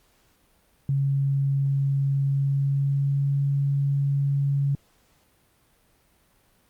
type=tone with pitch glide; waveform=sine; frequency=138.2 to 139.97 Hz; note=C#3 to C#3; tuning=-5 to +17 cents; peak=-20 dBFS; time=0.89-4.75 s; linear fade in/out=2 ms; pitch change=+22 cents; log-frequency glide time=2.27-3.42 s; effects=pink hiss -63 dBFS RMS until 6.69 s + Opus 48 kbps